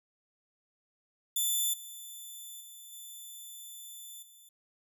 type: tone with level steps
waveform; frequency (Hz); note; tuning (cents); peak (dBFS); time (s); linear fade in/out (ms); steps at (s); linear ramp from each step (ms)
5% pulse; 3516; A7; -2; -20 / -36 / -40 / -37 / -47; 1.36-4.49; 5; 1.73 / 2.6 / 2.92 / 4.22; 10
effects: none